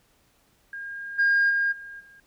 sine tone with level steps, 1617 Hz, G#6, 47 cents flat, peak -33 / -16 / -20 / -38 / -49 dBFS, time 0.73-2.2 s, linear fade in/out 2 ms, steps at 1.18 / 1.49 / 1.71 / 1.99 s, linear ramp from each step 20 ms, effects tanh soft clip ceiling -15 dBFS + pink hiss -64 dBFS RMS until 2.26 s

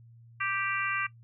harmonic tone, 392 Hz, G4, in tune, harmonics 3 / 4 / 5 / 6 / 7, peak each -33 / -34 / -35 / -36 / -36 dBFS, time 0.4-1.07 s, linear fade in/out 10 ms, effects noise-tail reverb RT60 0.1 s tail -17 dB re dry + added 116 Hz sine -51 dBFS peak until 1.23 s

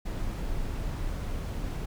brown noise, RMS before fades -32 dBFS, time 0.05-1.86 s, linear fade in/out 10 ms, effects none

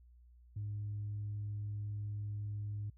sine tone, 103.83 Hz, G#2, in tune, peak -36 dBFS, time 0.56-2.9 s, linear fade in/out 5 ms, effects tanh soft clip ceiling -34 dBFS + added 60 Hz sine -58 dBFS peak until 2.97 s

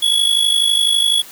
square tone with amplitude modulation, 3371 Hz, G#7, 25 cents sharp, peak -10 dBFS, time 0.02-1.22 s, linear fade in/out 10 ms, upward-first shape sine, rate 52 Hz, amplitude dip 65%, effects white hiss -38 dBFS RMS until 1.31 s + high-pass 80 Hz 12 dB/octave

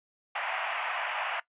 pink band-pass noise, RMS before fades -33 dBFS, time 0.35-1.4 s, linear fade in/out 5 ms, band 670 to 2900 Hz, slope 48 dB/octave, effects noise-tail reverb RT60 0.1 s tail -18 dB re dry + resampled to 8000 Hz

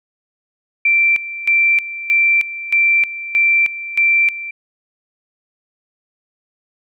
sine tone with tremolo, 2349 Hz, D7, in tune, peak -10 dBFS, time 0.85-4.51 s, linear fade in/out 5 ms, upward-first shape square, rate 1.6 Hz, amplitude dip 80%, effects none

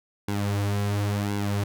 sawtooth tone with flanger, 101.8 Hz, G#2, 34 cents flat, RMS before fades -26 dBFS, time 0.28-1.64 s, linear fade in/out 5 ms, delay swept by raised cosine 1.6 to 6.5 ms, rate 0.94 Hz, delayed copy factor -0.7, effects none

